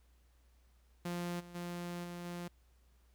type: tone with level steps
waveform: sawtooth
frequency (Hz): 174.61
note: F3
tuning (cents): 0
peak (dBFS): -33 / -47 / -36 / -39 / -37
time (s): 1.05-2.48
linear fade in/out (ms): 5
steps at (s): 1.39 / 1.54 / 2.03 / 2.24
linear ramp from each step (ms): 20
effects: added 60 Hz sine -64 dBFS peak until 3.14 s + pink hiss -75 dBFS RMS until 3.14 s